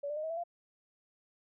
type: tone with pitch steps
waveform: sine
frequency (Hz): 570 / 592.1 / 615.2 / 639.1 / 663.9 / 689.7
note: C#5 / D5 / D#5 / D#5 / E5 / F5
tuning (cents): +48 / +14 / -20 / +46 / +12 / -22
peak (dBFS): -34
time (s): 0.03-0.438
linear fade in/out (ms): 10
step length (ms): 68
effects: none